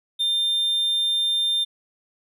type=tone; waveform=triangle; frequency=3600 Hz; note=A7; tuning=39 cents sharp; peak=-18 dBFS; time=0.19-1.65 s; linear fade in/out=20 ms; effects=none